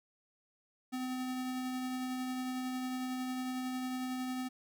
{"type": "tone with tremolo", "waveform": "square", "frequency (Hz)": 255.4, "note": "C4", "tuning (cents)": -42, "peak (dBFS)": -35, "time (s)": [0.92, 4.49], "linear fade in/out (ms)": 20, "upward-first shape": "triangle", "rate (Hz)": 11, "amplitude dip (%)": 25, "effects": []}